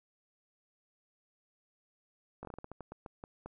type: slowing click train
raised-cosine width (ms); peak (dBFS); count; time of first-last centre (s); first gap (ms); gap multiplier
1; -30; 13; 2.43-3.46; 19; 1.25
effects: none